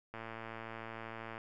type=click train; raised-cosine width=0.5 ms; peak=-29 dBFS; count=141; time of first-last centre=0.14-1.379 s; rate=113 Hz; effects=none